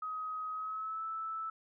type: tone with pitch glide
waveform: sine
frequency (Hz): 1263 to 1314.4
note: D#6 to E6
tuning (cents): +26 to -5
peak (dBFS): -36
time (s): 0.02-1.5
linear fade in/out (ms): 5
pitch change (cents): +69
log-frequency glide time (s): 0.52-1.04
effects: none